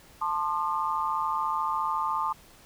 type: tone cluster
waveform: sine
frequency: 884 / 1055 / 1209 Hz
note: A5 / C6 / D6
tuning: +8 / +14 / +50 cents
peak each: -30 dBFS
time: 0.21-2.33 s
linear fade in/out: 10 ms
effects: pink hiss -54 dBFS RMS until 2.65 s